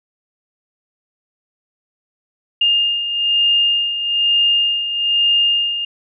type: beating tone pair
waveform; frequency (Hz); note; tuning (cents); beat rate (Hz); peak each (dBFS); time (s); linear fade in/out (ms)
sine; 2820 / 2821.1; F7 / F7; +16 / +17; 1.1; -21 / -14; 2.61-5.85; 5
effects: none